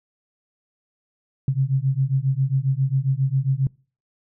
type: beating tone pair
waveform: sine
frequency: 130.81 / 138.21 Hz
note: C3 / C#3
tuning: 0 / -5 cents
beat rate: 7.4 Hz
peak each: -21 dBFS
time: 1.48-3.67 s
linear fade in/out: 2 ms
effects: noise-tail reverb RT60 0.4 s tail -26 dB re dry